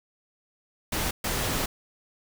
pink noise bursts at uneven times, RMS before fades -28 dBFS, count 2, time 0.92-1.11 / 1.24-1.66 s, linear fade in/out 5 ms, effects none

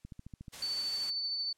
click train, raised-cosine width 5 ms, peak -33 dBFS, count 7, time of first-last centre 0.05-0.482 s, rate 13.9 Hz
white noise, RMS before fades -45 dBFS, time 0.52-1.11 s, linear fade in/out 20 ms
sine tone with tremolo, 4513 Hz, C#8, 30 cents sharp, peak -31 dBFS, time 0.62-1.53 s, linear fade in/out 5 ms, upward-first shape sine, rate 13 Hz, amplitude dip 25%
effects white hiss -75 dBFS RMS until 1.57 s + low-pass 9000 Hz 12 dB/octave

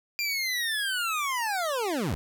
25% pulse linear sweep, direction down, 2400 to 58 Hz, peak -23 dBFS, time 0.19-2.15 s, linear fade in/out 0 ms, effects none

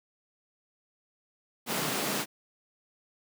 pink high-pass noise, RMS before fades -31 dBFS, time 1.66-2.26 s, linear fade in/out 50 ms, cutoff 140 Hz, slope 48 dB/octave, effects none

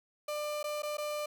35% pulse tone with dropouts, 596 Hz, D5, 25 cents sharp, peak -32 dBFS, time 0.28-1.26 s, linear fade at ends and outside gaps 5 ms, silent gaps 0.63-0.64 / 0.822-0.831 / 0.971-0.981 s, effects none

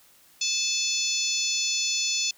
harmonic tone, 870 Hz, A5, 20 cents flat, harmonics 3 / 4 / 5 / 6 / 7 / 8, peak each -31 / -31 / -31 / -31 / -31 / -31 dBFS, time 0.41-2.31 s, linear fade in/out 5 ms, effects white hiss -57 dBFS RMS until 2.37 s

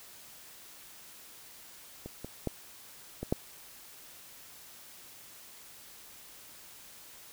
clicks, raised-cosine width 2 ms, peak -27 / -26 / -17 / -22 / -13 dBFS, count 5, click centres 2.06 / 2.246 / 2.473 / 3.23 / 3.325 s, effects white hiss -52 dBFS RMS until 7.32 s

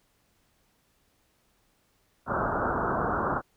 white low-pass noise, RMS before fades -28 dBFS, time 2.26-3.42 s, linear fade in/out 50 ms, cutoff 1500 Hz, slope 96 dB/octave, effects pink hiss -69 dBFS RMS until 3.56 s

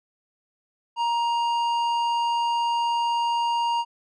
triangle tone with tanh clipping, 939 Hz, A#5, 12 cents sharp, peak -23 dBFS, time 0.96-3.85 s, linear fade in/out 50 ms, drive 15 dB, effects none

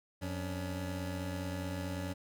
25% pulse tone pair together, 89.36 / 283.7 Hz, F2 / C#4, +40 / +40 cents, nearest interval octave + minor sixth, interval 2000 cents, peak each -34 / -37 dBFS, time 0.21-2.14 s, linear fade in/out 20 ms, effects none

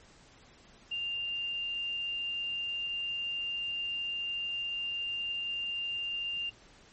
sine tone, 2794 Hz, F7, in tune, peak -32 dBFS, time 0.91-6.5 s, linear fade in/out 10 ms, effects pink hiss -58 dBFS RMS until 6.92 s + MP3 32 kbps

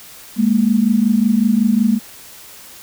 sine tone pair together, 207 / 232.4 Hz, G#3 / A#3, -5 / -5 cents, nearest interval major second, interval 200 cents, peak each -14 dBFS, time 0.36-2 s, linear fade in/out 50 ms, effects white hiss -39 dBFS RMS until 2.82 s

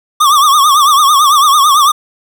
square tone with vibrato, 1161 Hz, D6, 20 cents flat, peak -6 dBFS, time 0.2-1.92 s, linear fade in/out 10 ms, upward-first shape triangle, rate 9 Hz, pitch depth 140 cents each way, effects none

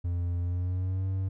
triangle tone with pitch glide, 87.31 to 95.21 Hz, F2 to G2, 0 to -50 cents, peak -25 dBFS, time 0.04-1.29 s, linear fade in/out 10 ms, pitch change +150 cents, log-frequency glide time 0.41-1.06 s, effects none

